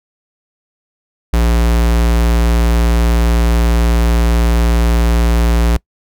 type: tone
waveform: square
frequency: 58.1 Hz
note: A#1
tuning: 5 cents flat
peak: -10 dBFS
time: 1.33-5.77 s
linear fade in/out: 5 ms
effects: noise-tail reverb RT60 0.1 s tail -24 dB re dry